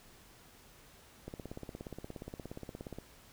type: click train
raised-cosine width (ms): 2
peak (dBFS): -29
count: 30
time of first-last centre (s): 1.28-2.986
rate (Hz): 17
effects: pink hiss -59 dBFS RMS until 3.32 s